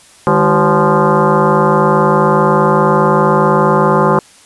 sine tone with frequency modulation, 329.8 Hz, E4, 1 cent sharp, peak -7 dBFS, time 0.27-4.19 s, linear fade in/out 0 ms, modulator 178 Hz, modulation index 5.1, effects white hiss -43 dBFS RMS until 4.45 s + resampled to 24000 Hz

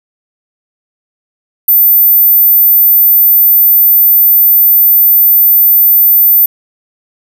sine tone, 14080 Hz, A9, in tune, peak -3 dBFS, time 1.68-6.46 s, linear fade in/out 5 ms, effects none

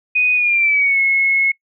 sine tone with pitch glide, 2489 to 2179 Hz, D#7 to C#7, 0 to -30 cents, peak -12 dBFS, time 0.15-1.52 s, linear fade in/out 10 ms, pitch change -230 cents, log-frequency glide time 0.34-1 s, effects noise-tail reverb RT60 0.1 s tail -22 dB re dry

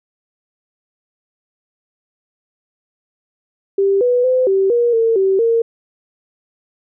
sine tone with pitch steps, 393.5 / 491.9 / 511 / 386.7 / 476.2 / 454.6 / 384.8 / 460 Hz, G4 / B4 / C5 / G4 / A#4 / A#4 / G4 / A#4, +7 / -7 / -41 / -24 / +37 / -43 / -32 / -23 cents, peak -11 dBFS, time 3.78-5.62 s, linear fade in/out 5 ms, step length 230 ms, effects none

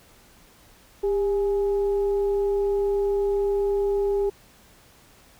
sine tone with frequency modulation, 400 Hz, G4, 35 cents sharp, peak -20 dBFS, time 1.03-4.3 s, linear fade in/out 10 ms, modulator 434 Hz, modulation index 0.3, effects pink hiss -54 dBFS RMS until 5.39 s

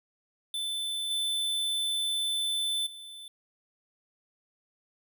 square tone with level steps, 3522 Hz, A7, 1 cent sharp, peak -31 / -28 / -43 dBFS, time 0.54-3.28 s, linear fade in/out 2 ms, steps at 1.1 / 2.86 s, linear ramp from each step 10 ms, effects none

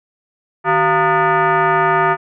sine tone with frequency modulation, 155.56 Hz, D#3, in tune, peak -11 dBFS, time 0.64-2.17 s, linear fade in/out 50 ms, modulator 537 Hz, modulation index 2.8, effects none

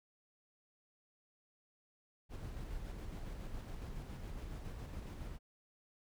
brown noise with tremolo, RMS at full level -44 dBFS, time 2.29-5.39 s, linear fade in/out 50 ms, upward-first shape square, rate 7.2 Hz, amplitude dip 25%, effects none

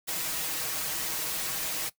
white noise with comb filter, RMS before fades -32 dBFS, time 0.07-1.9 s, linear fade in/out 20 ms, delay 6.3 ms, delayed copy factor +1, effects noise-tail reverb RT60 0.1 s tail -18 dB re dry

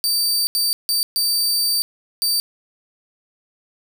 sawtooth tone bursts at uneven times, 4634 Hz, D8, 24 cents flat, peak -14 dBFS, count 5, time 0.04-0.47 / 0.55-0.73 / 0.89-1.03 / 1.16-1.82 / 2.22-2.4 s, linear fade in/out 0 ms, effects none

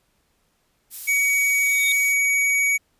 violet noise, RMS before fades -31 dBFS, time 0.9-2.16 s, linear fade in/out 50 ms
square tone, 2256 Hz, C#7, 30 cents sharp, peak -18 dBFS, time 1.07-2.78 s, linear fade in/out 20 ms
square tone with exponential growth, 3682 Hz, A#7, 22 cents flat, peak -22 dBFS, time 1.55-1.92 s, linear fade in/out 1 ms, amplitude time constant 80 ms
effects pink hiss -67 dBFS RMS until 2.99 s + resampled to 32000 Hz

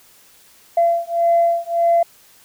sine beating tone pair, 680 / 681.7 Hz, F5 / F5, -46 / -42 cents, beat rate 1.7 Hz, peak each -16 dBFS, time 0.77-2.03 s, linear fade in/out 5 ms, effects tanh soft clip ceiling -7 dBFS + white hiss -50 dBFS RMS until 2.44 s

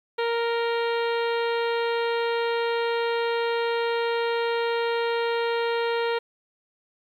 harmonic tone with a mistuned harmonic, 466.2 Hz, A#4, in tune, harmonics 1 / 2 / 3 / 4 / 5 / 6 / 7 / 8 / 9, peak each -24 / -30 / -34 / -36 / -38 / -40 / -41 / -42 / -43 dBFS, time 0.18-6.19 s, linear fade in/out 10 ms, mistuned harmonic 7, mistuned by -22 cents, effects 10-bit

